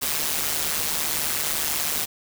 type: noise with amplitude modulation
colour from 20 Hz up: white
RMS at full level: -22 dBFS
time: 0.01-2.06 s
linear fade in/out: 20 ms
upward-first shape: sine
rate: 151 Hz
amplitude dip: 75%
effects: none